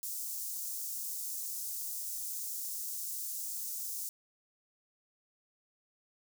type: high-pass noise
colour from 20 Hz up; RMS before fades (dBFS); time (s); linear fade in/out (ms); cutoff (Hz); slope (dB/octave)
white; -39; 0.03-4.09; 0; 5900; 24
effects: none